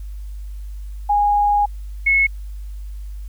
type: tone pair in turn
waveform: sine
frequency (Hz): 823 / 2188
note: G#5 / C#7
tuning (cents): -16 / -23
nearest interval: octave + perfect fourth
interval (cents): 1693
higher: second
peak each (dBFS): -13 / -12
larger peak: second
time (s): 1.09-1.66 / 2.06-2.27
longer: first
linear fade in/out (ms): 10
effects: added 50 Hz sine -28 dBFS peak until 3.28 s + white hiss -56 dBFS RMS until 3.28 s